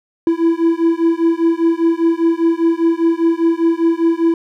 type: beating tone pair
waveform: triangle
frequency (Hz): 329.9 / 334.9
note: E4 / E4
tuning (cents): +1 / +27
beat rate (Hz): 5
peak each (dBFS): -13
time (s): 0.27-4.34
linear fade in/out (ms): 2
effects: none